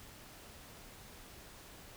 silence, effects pink hiss -54 dBFS RMS until 1.96 s

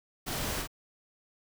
pink noise with echo, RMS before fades -35 dBFS, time 0.26-0.63 s, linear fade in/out 20 ms, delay 45 ms, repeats 1, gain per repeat -3 dB, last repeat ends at 0.675 s, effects none

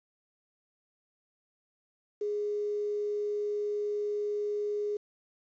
sine tone with quantisation, 415.3 Hz, G#4, in tune, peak -29 dBFS, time 2.21-4.97 s, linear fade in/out 5 ms, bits 9, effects resampled to 16000 Hz

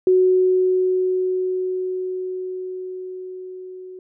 sine tone with level ramp, 370 Hz, F#4, in tune, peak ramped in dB -11 to -34 dBFS, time 0.07-3.99 s, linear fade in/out 2 ms, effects none

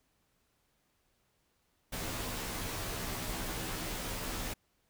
pink noise with comb filter, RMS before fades -38 dBFS, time 1.92-4.54 s, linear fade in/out 10 ms, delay 14 ms, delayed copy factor -0.9, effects pink hiss -75 dBFS RMS until 4.89 s

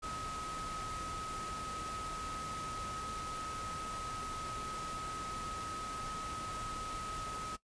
sine tone in noise, 1273 Hz, D#6, 39 cents sharp, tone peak -40 dBFS, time 0.02-7.57 s, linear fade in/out 20 ms, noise pink, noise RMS -45 dBFS, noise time 0.02-7.57 s, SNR +2 dB, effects noise-tail reverb RT60 0.1 s tail -18 dB re dry + resampled to 22050 Hz

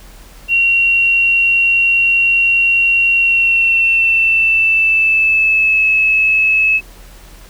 sine tone with pitch glide, 2745 to 2591 Hz, F7 to E7, -31 to -30 cents, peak -9 dBFS, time 0.48-6.81 s, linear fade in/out 50 ms, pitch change -99 cents, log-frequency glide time 3.14-5.84 s, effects added 41 Hz sine -37 dBFS peak until 7.49 s + pink hiss -42 dBFS RMS until 7.49 s

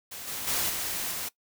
white noise with level steps, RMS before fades -40 / -35 / -28 / -32 / -34 dBFS, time 0.11-1.29 s, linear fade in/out 10 ms, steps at 0.27 / 0.47 / 0.69 / 1.11 s, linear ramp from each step 10 ms, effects noise-tail reverb RT60 0.1 s tail -20 dB re dry

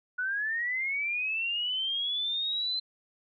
sine linear sweep, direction up, 1458 to 4091 Hz, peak -28 dBFS, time 0.18-2.8 s, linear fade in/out 10 ms, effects none

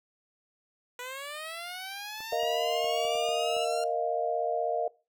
10% pulse linear sweep, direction up, 486.4 to 1396.9 Hz, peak -29 dBFS, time 0.99-3.84 s, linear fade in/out 2 ms
clicks, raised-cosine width 1 ms, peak -35 dBFS, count 8, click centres 2.205 / 2.327 / 2.433 / 2.844 / 3.051 / 3.154 / 3.29 / 3.567 s
sine chord, Bb suspended fourth, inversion none, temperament equal, 466.2 / 622.3 / 698.5 Hz, Bb4 / Eb5 / F5, 0 / 0 / 0 cents, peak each -32 / -31 / -30 dBFS, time 2.32-4.88 s, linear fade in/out 5 ms
sine tone with vibrato, 2831 Hz, F7, 23 cents sharp, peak -35 dBFS, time 2.39-3.65 s, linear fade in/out 10 ms, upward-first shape triangle, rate 14 Hz, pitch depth 20 cents each way
effects noise-tail reverb RT60 0.3 s tail -21 dB re dry

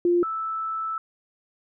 sine tone pair in turn, 349.2 / 1315.6 Hz, F4 / E6, 0 / -4 cents, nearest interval octave + major seventh, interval 2296 cents, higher second, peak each -17 / -26 dBFS, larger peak first, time 0.05-0.23 / 0.23-0.98 s, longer second, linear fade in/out 2 ms, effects none

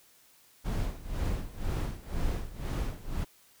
brown noise with tremolo, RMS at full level -29 dBFS, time 0.64-3.25 s, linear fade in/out 20 ms, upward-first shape sine, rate 2 Hz, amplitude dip 85%, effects white hiss -61 dBFS RMS until 3.6 s

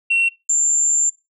sine tone pair in turn, 2725 / 7275 Hz, F7 / A#8, -43 / -43 cents, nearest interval octave + perfect fourth, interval 1700 cents, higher second, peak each -12 dBFS, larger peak neither, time 0.1-0.29 / 0.49-1.1 s, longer second, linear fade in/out 10 ms, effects noise-tail reverb RT60 0.2 s tail -18 dB re dry + tanh soft clip ceiling -11 dBFS

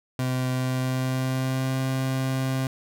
30% pulse tone with pitch glide, 128.3 to 131.83 Hz, C3 to C3, -34 to +13 cents, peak -21 dBFS, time 0.19-2.67 s, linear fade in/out 2 ms, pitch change +47 cents, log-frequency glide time 0.56-1.79 s, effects none

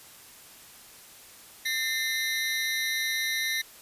25% pulse ring-modulated tone, 1943 Hz, B6, 29 cents flat, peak -20 dBFS, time 1.65-3.62 s, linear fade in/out 10 ms, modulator 139 Hz, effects white hiss -50 dBFS RMS until 3.81 s + resampled to 32000 Hz

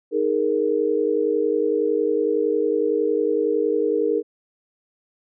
sine chord, D# suspended fourth, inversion none, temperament equal, 311.1 / 415.3 / 466.2 Hz, D#4 / G#4 / A#4, 0 / 0 / 0 cents, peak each -25 / -22 / -21 dBFS, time 0.11-4.23 s, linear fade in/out 50 ms, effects none

